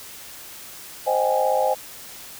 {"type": "chord", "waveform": "sine", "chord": "Ab major seventh", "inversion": "first", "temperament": "equal with one note detuned", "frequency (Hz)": [523.3, 622.3, 774.1, 830.6], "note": ["C5", "Eb5", "G5", "Ab5"], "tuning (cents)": [0, 0, -22, 0], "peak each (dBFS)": [-22, -24, -25, -23], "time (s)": [1.06, 1.75], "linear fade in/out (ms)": 20, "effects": ["white hiss -40 dBFS RMS until 2.39 s"]}